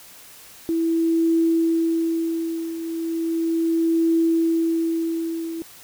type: tone with tremolo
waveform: sine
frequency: 329.6 Hz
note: E4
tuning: in tune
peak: -15 dBFS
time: 0.69-5.62 s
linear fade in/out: 0 ms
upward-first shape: triangle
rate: 0.36 Hz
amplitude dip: 75%
effects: white hiss -45 dBFS RMS until 5.83 s

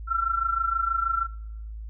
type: tone with amplitude modulation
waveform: sine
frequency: 1353 Hz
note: E6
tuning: 45 cents sharp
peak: -19 dBFS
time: 0.07-1.28 s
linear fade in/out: 50 ms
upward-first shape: sine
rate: 26.3 Hz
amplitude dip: 75%
effects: noise-tail reverb RT60 0.9 s tail -25 dB re dry + added 54 Hz sine -34 dBFS peak until 1.89 s

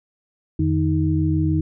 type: tone cluster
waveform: sine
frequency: 86.4 / 153.1 / 313.4 Hz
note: F2 / D#3 / D#4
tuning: -18 / -28 / +13 cents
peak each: -21 dBFS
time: 0.59-1.61 s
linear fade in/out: 5 ms
effects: none

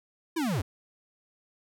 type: linear sweep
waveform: square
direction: down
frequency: 347.6 to 73.42 Hz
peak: -27 dBFS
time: 0.36-0.62 s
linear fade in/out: 10 ms
effects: none

